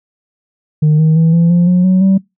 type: tone with pitch steps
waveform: sine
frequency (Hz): 152.7 / 157.81 / 163.09 / 168.55 / 174.19 / 180.03 / 186.05 / 192.28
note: D#3 / D#3 / E3 / E3 / F3 / F#3 / F#3 / G3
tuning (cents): -32 / +25 / -18 / +39 / -4 / -47 / +10 / -33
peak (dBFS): -4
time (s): 0.82-2.18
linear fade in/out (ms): 10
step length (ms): 170
effects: noise-tail reverb RT60 0.2 s tail -25 dB re dry + tanh soft clip ceiling -5 dBFS